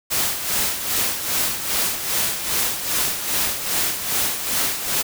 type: noise with tremolo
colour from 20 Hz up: white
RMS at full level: -20 dBFS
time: 0.1-5.03 s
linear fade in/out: 20 ms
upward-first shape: sine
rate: 2.5 Hz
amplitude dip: 60%
effects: none